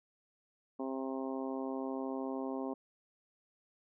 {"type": "harmonic tone", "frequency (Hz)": 132.9, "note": "C3", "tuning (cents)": 27, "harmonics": [2, 3, 4, 5, 6, 7, 8], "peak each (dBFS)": [-38, -42, -44, -46, -48, -49, -50], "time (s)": [0.79, 2.74], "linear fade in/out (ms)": 10, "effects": []}